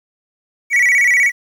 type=tone with vibrato; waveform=triangle; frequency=2093 Hz; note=C7; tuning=in tune; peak=-8 dBFS; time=0.7-1.32 s; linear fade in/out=50 ms; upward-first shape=square; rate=16 Hz; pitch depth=120 cents each way; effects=8-bit